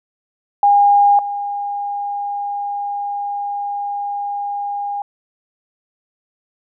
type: tone pair in turn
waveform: sine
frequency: 812 / 812 Hz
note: G#5 / G#5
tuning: -39 / -39 cents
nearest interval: unison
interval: 0 cents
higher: neither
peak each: -8 / -20 dBFS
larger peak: first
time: 0.63-1.19 / 1.19-5.02 s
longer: second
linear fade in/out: 2 ms
effects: none